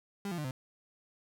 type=tone with pitch steps; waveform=35% pulse; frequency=200.2 / 173.28 / 149.98 / 129.81 Hz; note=G3 / F3 / D3 / C3; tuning=+37 / -13 / +37 / -13 cents; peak=-33 dBFS; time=0.25-0.51 s; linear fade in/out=2 ms; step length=65 ms; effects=none